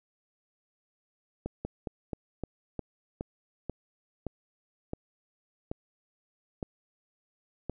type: slowing click train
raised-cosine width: 2 ms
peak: -20 dBFS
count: 13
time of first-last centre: 1.46-7.697 s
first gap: 190 ms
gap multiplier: 1.17
effects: none